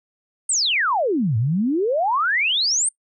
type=exponential two-way sweep; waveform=sine; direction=down then up; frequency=9100 to 105.3 to 9100 Hz; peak=-17 dBFS; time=0.49-2.89 s; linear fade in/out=5 ms; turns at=1.37 s; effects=noise-tail reverb RT60 0.1 s tail -23 dB re dry